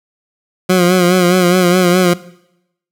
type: tone with vibrato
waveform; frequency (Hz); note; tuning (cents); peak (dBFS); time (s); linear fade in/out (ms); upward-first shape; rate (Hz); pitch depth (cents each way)
20% pulse; 180; F#3; -47; -3; 0.69-2.14; 10; sine; 4.8; 53
effects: noise-tail reverb RT60 0.8 s tail -19 dB re dry